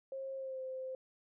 sine tone with pitch glide, 536 to 520.7 Hz, C5 to C5, +42 to -8 cents, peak -39 dBFS, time 0.12-0.95 s, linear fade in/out 2 ms, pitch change -50 cents, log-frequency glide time 0.36-0.61 s, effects none

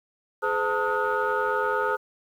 sine tone cluster, 421.8 / 511 / 895 / 1262 / 1449 Hz, G#4 / C5 / A5 / D#6 / F#6, +27 / -41 / +29 / +24 / -37 cents, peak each -28 dBFS, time 0.42-1.97 s, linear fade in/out 20 ms, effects tanh soft clip ceiling -15 dBFS + 9-bit

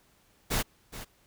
pink noise with echo, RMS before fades -28 dBFS, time 0.5-0.63 s, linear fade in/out 20 ms, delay 420 ms, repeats 1, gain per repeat -13 dB, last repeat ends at 1.05 s, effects pink hiss -65 dBFS RMS until 1.26 s

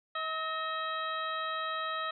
harmonic tone with a mistuned harmonic, 640 Hz, D#5, 49 cents sharp, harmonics 1 / 2 / 3 / 4 / 5 / 6, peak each -41 / -34 / -40 / -48 / -45 / -43 dBFS, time 0.15-2.11 s, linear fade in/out 5 ms, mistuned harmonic 3, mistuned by -61 cents, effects none

